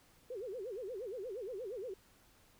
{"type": "tone with vibrato", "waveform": "sine", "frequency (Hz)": 440, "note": "A4", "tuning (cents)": 0, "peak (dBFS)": -40, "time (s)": [0.3, 1.94], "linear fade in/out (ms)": 5, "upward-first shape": "sine", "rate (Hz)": 8.5, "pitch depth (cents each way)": 290, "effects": ["pink hiss -66 dBFS RMS until 2.59 s"]}